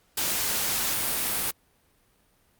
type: noise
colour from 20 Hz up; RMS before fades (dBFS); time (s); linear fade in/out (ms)
white; -27; 0.17-1.51; 5
effects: pink hiss -65 dBFS RMS until 2.59 s + Opus 48 kbps